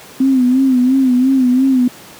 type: tone with vibrato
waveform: sine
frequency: 258.1 Hz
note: C4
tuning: 23 cents flat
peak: -8 dBFS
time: 0.2-1.88 s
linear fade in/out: 5 ms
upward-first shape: sine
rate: 2.9 Hz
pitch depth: 76 cents each way
effects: pink hiss -37 dBFS RMS until 2.19 s + high-pass 150 Hz 12 dB/octave